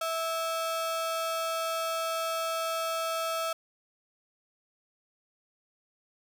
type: ring-modulated tone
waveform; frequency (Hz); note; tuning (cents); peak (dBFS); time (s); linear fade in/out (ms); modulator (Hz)
45% pulse; 982; B5; -10; -26; 0.01-3.53; 5; 328
effects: none